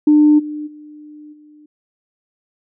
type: tone with level steps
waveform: sine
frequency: 300 Hz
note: D4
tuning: 37 cents sharp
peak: -6 / -23 / -35 / -42 dBFS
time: 0.07-1.66 s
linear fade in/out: 5 ms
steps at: 0.38 / 0.66 / 1.32 s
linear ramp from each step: 20 ms
effects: tanh soft clip ceiling -2 dBFS